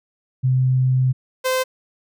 sine / sawtooth tone pair in turn, 129.1 / 516.4 Hz, C3 / C5, -23 / -23 cents, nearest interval 2 octaves, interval 2400 cents, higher second, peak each -14 dBFS, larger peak neither, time 0.43-1.13 / 1.44-1.64 s, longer first, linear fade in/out 20 ms, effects none

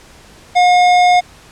sine tone with tanh clipping, 718 Hz, F5, 48 cents sharp, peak -9 dBFS, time 0.55-1.21 s, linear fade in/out 20 ms, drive 16 dB, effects pink hiss -42 dBFS RMS until 1.51 s + low-pass 9000 Hz 12 dB/octave

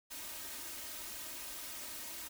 white noise with comb filter, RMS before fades -45 dBFS, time 0.1-2.29 s, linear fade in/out 20 ms, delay 3.2 ms, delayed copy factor +0.75, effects none

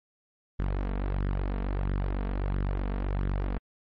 sawtooth tone with flanger, 47.87 Hz, G1, 40 cents flat, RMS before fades -29 dBFS, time 0.59-3.58 s, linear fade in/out 0 ms, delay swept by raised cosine 0.57 to 4.47 ms, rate 1.5 Hz, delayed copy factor +0.5, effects low-pass 2000 Hz 12 dB/octave + MP3 32 kbps

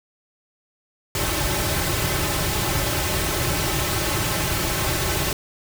pink noise with comb filter, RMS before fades -23 dBFS, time 1.15-5.33 s, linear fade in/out 2 ms, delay 4.2 ms, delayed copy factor -0.7, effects none

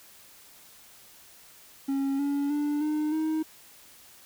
triangle tone with pitch steps, 273.8 / 283.5 / 293.5 / 303.8 / 314.5 Hz, C#4 / C#4 / D4 / D#4 / D#4, -21 / +39 / -1 / -41 / +19 cents, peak -23 dBFS, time 1.88-3.43 s, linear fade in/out 10 ms, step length 310 ms, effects white hiss -53 dBFS RMS until 4.25 s

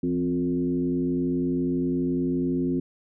sine tone with frequency modulation, 261.6 Hz, C4, in tune, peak -22 dBFS, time 0.03-2.8 s, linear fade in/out 5 ms, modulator 92 Hz, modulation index 1, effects none

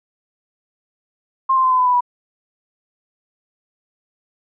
sine tone with pitch steps, 1060 / 1046 / 1032.2 / 1018.6 / 1005.1 / 991.9 / 978.8 Hz, C6 / C6 / C6 / C6 / B5 / B5 / B5, +22 / -1 / -24 / -47 / +30 / +7 / -16 cents, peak -12 dBFS, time 1.49-2.008 s, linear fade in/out 10 ms, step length 74 ms, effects none

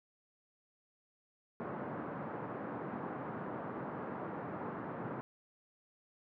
pink band-pass noise, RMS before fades -42 dBFS, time 1.6-5.21 s, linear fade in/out 0 ms, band 140 to 1400 Hz, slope 24 dB/octave, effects none

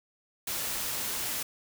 white noise, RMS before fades -33 dBFS, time 0.47-1.43 s, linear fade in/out 5 ms, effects none

